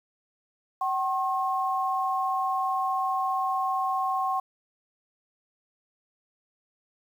sine tone pair together, 761 / 1076.2 Hz, F#5 / C6, +48 / +48 cents, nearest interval tritone, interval 600 cents, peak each -27 dBFS, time 0.81-4.4 s, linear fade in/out 5 ms, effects 9-bit

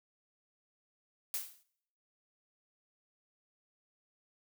blue noise with exponential decay, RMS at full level -33 dBFS, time 1.34-1.63 s, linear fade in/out 1 ms, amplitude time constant 63 ms, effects noise-tail reverb RT60 0.7 s tail -22 dB re dry

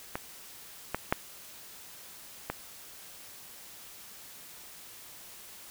clicks, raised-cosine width 0.5 ms, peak -17 / -14 / -9 / -16 dBFS, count 4, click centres 0.155 / 0.946 / 1.125 / 2.5 s, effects white hiss -49 dBFS RMS until 5.7 s

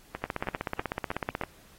two click trains, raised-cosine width 0.5 ms, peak -14 / -18 dBFS, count 20 / 5, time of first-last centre 0.24-1.413 / 0.15-1.436 s, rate 16.2 / 3.11 Hz, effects pink hiss -57 dBFS RMS until 1.78 s + AAC 48 kbps

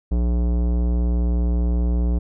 sine tone with tanh clipping, 59.5 Hz, A#1, 36 cents sharp, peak -19 dBFS, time 0.11-2.19 s, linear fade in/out 10 ms, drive 17 dB, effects none

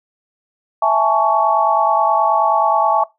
sine chord, A major seventh, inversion second, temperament equal with one note detuned, 659.3 / 830.6 / 880 / 1119.7 Hz, E5 / G#5 / A5 / C#6, 0 / 0 / 0 / +17 cents, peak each -17 dBFS, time 0.82-3.04 s, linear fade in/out 5 ms, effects noise-tail reverb RT60 0.2 s tail -20 dB re dry

